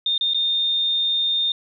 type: tone with dropouts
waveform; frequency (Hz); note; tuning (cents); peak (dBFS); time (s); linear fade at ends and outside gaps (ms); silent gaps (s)
sine; 3642; A#7; -41; -18; 0.06-1.52; 2; 0.179-0.21 / 0.336-0.345
effects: none